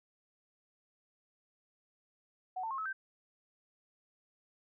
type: tone with pitch steps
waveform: sine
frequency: 743 / 893.8 / 1075.3 / 1293.6 / 1556.3 Hz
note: F#5 / A5 / C6 / E6 / G6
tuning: +7 / +27 / +47 / -33 / -13 cents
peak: -35 dBFS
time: 2.56-2.93 s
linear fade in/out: 10 ms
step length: 74 ms
effects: none